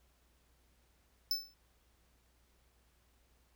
square tone with exponential decay, 5274 Hz, E8, in tune, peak -28 dBFS, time 1.31-1.54 s, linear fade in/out 1 ms, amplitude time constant 49 ms, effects added 60 Hz sine -70 dBFS peak until 3.55 s + pink hiss -73 dBFS RMS until 3.55 s

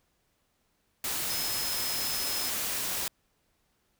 sine tone in noise, 5140 Hz, E8, 45 cents flat, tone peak -35 dBFS, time 1.3-2.49 s, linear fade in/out 2 ms, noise white, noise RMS -32 dBFS, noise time 1.04-3.08 s, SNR -6 dB, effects pink hiss -73 dBFS RMS until 3.99 s

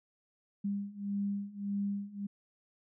sine beating tone pair, 200 / 201.7 Hz, G3 / G3, +35 / +50 cents, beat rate 1.7 Hz, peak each -37 / -35 dBFS, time 0.64-2.27 s, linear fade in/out 10 ms, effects none

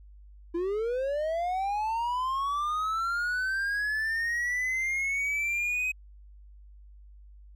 triangle linear sweep, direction up, 331.8 to 2534 Hz, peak -25 dBFS, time 0.54-5.92 s, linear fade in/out 10 ms, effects added 50 Hz sine -48 dBFS peak until 7.55 s

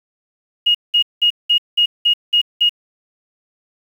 sine tone bursts, 2871 Hz, F7, 47 cents sharp, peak -10 dBFS, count 8, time 0.66-2.694 s, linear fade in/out 10 ms, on 88 ms, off 190 ms, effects 7-bit

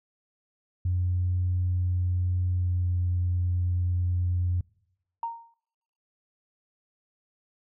sine tone with pitch glide, 90.1 to 89.07 Hz, F#2 to F2, -45 to +35 cents, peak -22 dBFS, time 0.85-4.61 s, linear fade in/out 5 ms, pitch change -20 cents, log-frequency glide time 2.45-2.95 s
sine tone with exponential decay, 926 Hz, A#5, 12 cents flat, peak -25 dBFS, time 5.23-5.54 s, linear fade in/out 2 ms, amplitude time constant 67 ms
effects noise-tail reverb RT60 0.9 s tail -26 dB re dry + tanh soft clip ceiling -18 dBFS

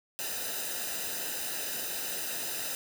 white noise with comb filter, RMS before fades -35 dBFS, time 0.19-2.75 s, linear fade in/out 0 ms, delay 0.9 ms, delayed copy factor -0.7, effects none

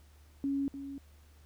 sine tone with echo, 277.2 Hz, C#4, in tune, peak -29 dBFS, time 0.44-0.68 s, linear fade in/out 0 ms, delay 300 ms, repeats 1, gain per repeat -10 dB, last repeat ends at 0.98 s, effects added 74 Hz sine -56 dBFS peak until 1.45 s + pink hiss -66 dBFS RMS until 1.45 s

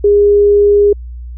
sine tone, 408.9 Hz, G#4, 27 cents flat, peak -5 dBFS, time 0.04-0.93 s, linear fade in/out 5 ms, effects added 60 Hz sine -24 dBFS peak until 1.37 s

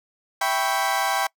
30% pulse chord, C# half-diminished seventh, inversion first, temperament equal, 659.3 / 784 / 987.8 / 1108.7 Hz, E5 / G5 / B5 / C#6, 0 / 0 / 0 / 0 cents, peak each -27 / -21 / -25 / -26 dBFS, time 0.41-1.27 s, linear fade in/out 5 ms, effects noise-tail reverb RT60 0.1 s tail -24 dB re dry

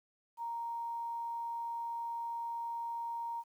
sine tone with quantisation, 932.3 Hz, A#5, in tune, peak -36 dBFS, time 0.37-3.44 s, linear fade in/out 50 ms, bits 11, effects none

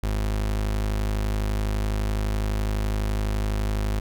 35% pulse tone, 51.91 Hz, G#1, in tune, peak -21 dBFS, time 0.03-4 s, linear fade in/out 5 ms, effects none

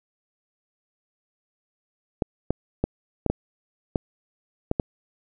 clicks, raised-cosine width 2 ms, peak -8 dBFS, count 8, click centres 2.222 / 2.506 / 2.84 / 3.263 / 3.3 / 3.958 / 4.714 / 4.798 s, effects none

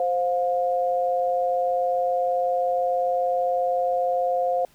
sine tone pair together, 522.8 / 710 Hz, C5 / F5, -1 / +28 cents, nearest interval perfect fourth, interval 529 cents, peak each -23 dBFS, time 0-4.65 s, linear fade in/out 2 ms, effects pink hiss -58 dBFS RMS until 4.74 s

